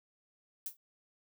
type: noise with exponential decay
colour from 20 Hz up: violet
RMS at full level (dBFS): -34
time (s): 0.66-0.77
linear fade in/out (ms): 2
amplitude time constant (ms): 23
effects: none

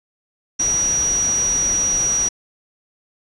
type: tone in noise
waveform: sine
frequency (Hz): 5790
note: F#8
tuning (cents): -38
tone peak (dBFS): -16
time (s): 0.59-2.29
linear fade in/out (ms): 10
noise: pink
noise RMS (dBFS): -30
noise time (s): 0.59-2.29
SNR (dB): +11
effects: resampled to 24000 Hz

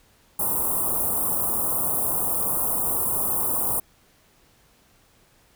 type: band-stop noise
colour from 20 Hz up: white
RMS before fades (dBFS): -24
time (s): 0.39-3.8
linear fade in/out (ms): 5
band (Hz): 1200 to 9000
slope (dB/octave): 48
effects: pink hiss -59 dBFS RMS until 5.55 s

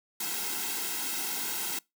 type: noise with comb filter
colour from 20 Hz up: white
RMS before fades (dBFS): -33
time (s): 0.2-1.79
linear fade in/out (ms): 5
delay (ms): 1.7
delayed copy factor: -0.85
effects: noise-tail reverb RT60 0.2 s tail -24 dB re dry + high-pass 200 Hz 12 dB/octave

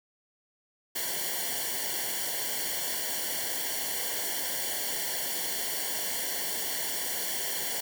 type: noise with comb filter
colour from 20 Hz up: white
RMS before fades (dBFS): -32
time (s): 0.95-7.81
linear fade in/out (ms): 10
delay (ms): 0.79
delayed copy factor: -0.9
effects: none

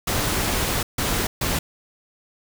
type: noise bursts at uneven times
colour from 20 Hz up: pink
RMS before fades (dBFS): -23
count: 3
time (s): 0.07-0.83 / 0.98-1.27 / 1.41-1.59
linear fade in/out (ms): 5
effects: none

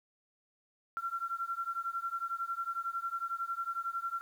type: beating tone pair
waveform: sine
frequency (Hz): 1359 / 1370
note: F6 / F6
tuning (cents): -48 / -34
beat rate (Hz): 11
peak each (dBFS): -37 / -37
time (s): 0.97-4.21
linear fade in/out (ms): 0
effects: 10-bit

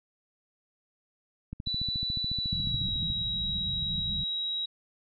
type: click train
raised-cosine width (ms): 5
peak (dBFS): -24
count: 23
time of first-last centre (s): 1.53-3.101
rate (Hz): 14
type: tone with pitch glide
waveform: sine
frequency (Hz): 3964 to 3844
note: B7 to B7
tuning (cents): +6 to -48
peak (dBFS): -29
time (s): 1.66-4.66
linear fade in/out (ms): 10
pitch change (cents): -54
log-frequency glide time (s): 2.38-2.95
type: low-pass noise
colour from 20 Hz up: white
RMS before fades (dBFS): -37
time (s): 2.52-4.24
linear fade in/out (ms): 5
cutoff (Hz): 200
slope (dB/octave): 96
effects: none

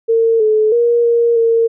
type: tone with pitch steps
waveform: sine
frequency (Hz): 455.1 / 431.3 / 473 / 468.9 / 458.3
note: A#4 / A4 / A#4 / A#4 / A#4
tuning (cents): -42 / -35 / +25 / +10 / -29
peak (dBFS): -9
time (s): 0.08-1.68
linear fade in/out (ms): 20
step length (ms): 320
effects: none

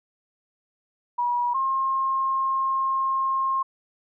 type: tone pair in turn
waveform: sine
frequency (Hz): 967 / 1068.1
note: B5 / C6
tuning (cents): -37 / +35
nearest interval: major second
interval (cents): 172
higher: second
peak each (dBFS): -21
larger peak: neither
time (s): 1.18-1.54 / 1.54-3.63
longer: second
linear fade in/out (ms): 10
effects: none

